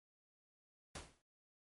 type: noise with exponential decay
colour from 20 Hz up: pink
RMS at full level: -44 dBFS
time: 0.95-1.22 s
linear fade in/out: 5 ms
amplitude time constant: 58 ms
effects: MP3 48 kbps